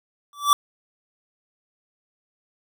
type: tone with exponential growth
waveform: square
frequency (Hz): 1159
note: D6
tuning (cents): -23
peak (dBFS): -11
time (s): 0.33-0.53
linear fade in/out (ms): 1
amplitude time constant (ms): 43
effects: none